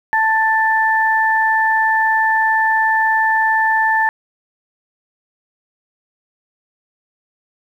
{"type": "tone pair together", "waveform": "sine", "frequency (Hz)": [883, 1766], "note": ["A5", "A6"], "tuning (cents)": [6, 6], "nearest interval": "octave", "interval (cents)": 1200, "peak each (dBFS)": -15, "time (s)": [0.13, 4.09], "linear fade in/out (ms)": 0, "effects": ["8-bit"]}